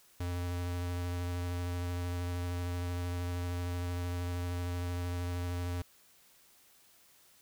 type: tone with vibrato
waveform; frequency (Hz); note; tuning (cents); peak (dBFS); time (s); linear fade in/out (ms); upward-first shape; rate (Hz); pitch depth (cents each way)
square; 88.2; F2; +18; -34; 0.2-5.82; 5; sine; 13; 13
effects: white hiss -63 dBFS RMS until 7.41 s